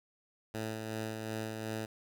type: tone with tremolo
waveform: 10% pulse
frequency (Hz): 110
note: A2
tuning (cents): 0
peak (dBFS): -27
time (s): 0.54-1.86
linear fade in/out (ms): 5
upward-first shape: sine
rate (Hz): 2.7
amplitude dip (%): 35
effects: none